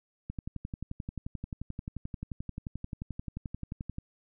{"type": "click train", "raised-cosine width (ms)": 5, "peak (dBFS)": -24, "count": 43, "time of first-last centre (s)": [0.3, 3.984], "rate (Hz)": 11.4, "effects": []}